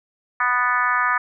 harmonic tone with a mistuned harmonic, 246.9 Hz, B3, in tune, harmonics 3 / 4 / 5 / 6 / 7 / 8 / 9, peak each -32 / -24 / -21 / -24 / -23 / -32 / -32 dBFS, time 0.4-1.18 s, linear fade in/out 5 ms, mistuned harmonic 7, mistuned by +20 cents, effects none

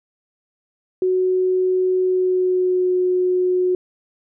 sine tone with pitch glide, 370 to 364.7 Hz, F#4 to F#4, 0 to -25 cents, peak -15 dBFS, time 1.02-3.75 s, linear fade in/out 2 ms, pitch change -25 cents, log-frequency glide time 2.02-2.95 s, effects none

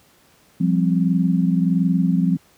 sine chord, F suspended second, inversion none, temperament equal, 174.61 / 196 / 261.6 Hz, F3 / G3 / C4, 0 / 0 / 0 cents, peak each -17 / -21 / -22 dBFS, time 0.6-2.37 s, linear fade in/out 10 ms, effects pink hiss -55 dBFS RMS until 2.57 s + high-pass 80 Hz 12 dB/octave

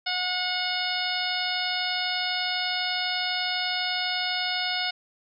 harmonic tone, 728 Hz, F#5, 28 cents flat, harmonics 1 / 2 / 3 / 4 / 5 / 6 / 7, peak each -33 / -33 / -33 / -33 / -33 / -33 / -33 dBFS, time 0.06-4.91 s, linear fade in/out 10 ms, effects none

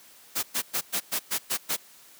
white noise bursts, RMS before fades -27 dBFS, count 8, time 0.35-1.768 s, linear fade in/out 20 ms, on 81 ms, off 110 ms, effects white hiss -53 dBFS RMS until 2.19 s + high-pass 150 Hz 12 dB/octave

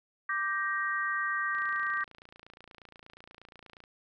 sine chord, G minor, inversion second, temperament just, 1176 / 1568 / 1881.6 Hz, D6 / G6 / Bb6, +2 / 0 / +16 cents, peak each -33 dBFS, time 0.29-2.04 s, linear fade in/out 5 ms
click train, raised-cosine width 0.3 ms, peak -34 dBFS, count 66, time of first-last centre 1.55-3.839 s, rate 28.4 Hz
effects none

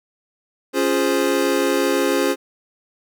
square chord, Db major seventh, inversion none, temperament equal, 277.2 / 349.2 / 415.3 / 523.3 Hz, Db4 / F4 / Ab4 / C5, 0 / 0 / 0 / 0 cents, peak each -23 dBFS, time 0.73-2.36 s, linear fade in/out 50 ms, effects none

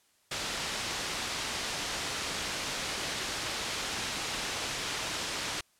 white low-pass noise, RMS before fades -35 dBFS, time 0.31-5.61 s, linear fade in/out 5 ms, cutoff 5300 Hz, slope 12 dB/octave, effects white hiss -68 dBFS RMS until 5.79 s + low-pass 11000 Hz 12 dB/octave

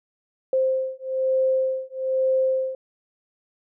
sine beating tone pair, 523.3 / 524.4 Hz, C5 / C5, 0 / +4 cents, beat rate 1.1 Hz, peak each -23 dBFS, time 0.53-2.75 s, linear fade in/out 2 ms, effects none

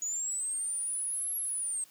sine linear two-way sweep, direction up then down, 6790 to 11330 to 8170 Hz, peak -29 dBFS, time 0.02-1.84 s, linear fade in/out 2 ms, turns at 1.37 s, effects tanh soft clip ceiling -29 dBFS + white hiss -59 dBFS RMS until 1.9 s

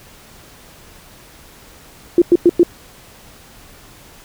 sine tone bursts, 346.7 Hz, F4, 13 cents flat, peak -5 dBFS, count 4, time 2.18-2.632 s, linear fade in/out 2 ms, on 38 ms, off 100 ms, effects pink hiss -43 dBFS RMS until 4.24 s

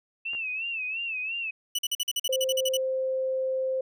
sine tone with vibrato, 2637 Hz, E7, in tune, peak -29 dBFS, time 0.25-1.51 s, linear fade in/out 10 ms, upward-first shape sine, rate 2.9 Hz, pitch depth 100 cents each way
clicks, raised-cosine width 0.5 ms, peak -31 dBFS, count 2, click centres 0.334 / 0.349 s
sawtooth tone bursts, 2960 Hz, F#7, in tune, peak -22 dBFS, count 13, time 1.75-2.771 s, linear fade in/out 5 ms, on 37 ms, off 45 ms
sine tone, 523.3 Hz, C5, in tune, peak -25 dBFS, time 2.29-3.81 s, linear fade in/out 5 ms
effects none

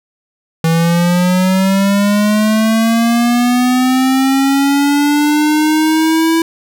square linear sweep, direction up, 162.2 to 329.6 Hz, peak -10 dBFS, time 0.64-6.42 s, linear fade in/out 2 ms, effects none

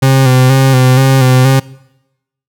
40% pulse tone with vibrato, 131 Hz, C3, 2 cents sharp, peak -4 dBFS, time 0.02-1.6 s, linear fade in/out 10 ms, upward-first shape square, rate 2.1 Hz, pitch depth 36 cents each way, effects noise-tail reverb RT60 0.9 s tail -22 dB re dry

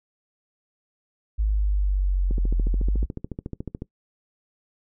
sine exponential two-way sweep, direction down then up, 53.1 to 42.66 to 53.1 Hz, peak -19 dBFS, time 1.38-3.06 s, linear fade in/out 20 ms, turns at 2.64 s
click train, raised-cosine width 3 ms, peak -18 dBFS, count 22, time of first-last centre 2.31-3.821 s, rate 13.9 Hz
effects noise-tail reverb RT60 0.1 s tail -21 dB re dry

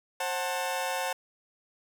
sawtooth chord, F# diminished, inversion second, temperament just, 532.8 / 740 / 888 Hz, C5 / F#5 / A5, +31 / 0 / +16 cents, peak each -30 dBFS, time 0.2-1.13 s, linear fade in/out 5 ms, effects none

